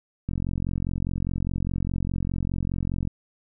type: click train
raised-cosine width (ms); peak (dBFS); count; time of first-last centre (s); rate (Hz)
5; -15; 126; 0.29-3.074; 44.9
effects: none